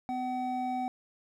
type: tone pair together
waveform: triangle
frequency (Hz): 252.6 / 757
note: B3 / F#5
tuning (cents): +39 / +39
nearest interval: octave + perfect fifth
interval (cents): 1900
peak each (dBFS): -33 / -30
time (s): 0.09-0.88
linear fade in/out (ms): 0
effects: none